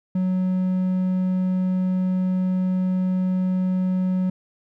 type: tone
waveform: triangle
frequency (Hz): 184.9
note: F#3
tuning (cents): -1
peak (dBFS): -17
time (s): 0.15-4.3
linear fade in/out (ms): 5
effects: none